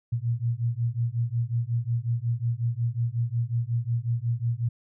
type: beating tone pair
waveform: sine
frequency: 115.2 / 120.7 Hz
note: A#2 / B2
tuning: -20 / -39 cents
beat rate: 5.5 Hz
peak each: -27 dBFS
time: 0.12-4.69 s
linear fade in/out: 10 ms
effects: none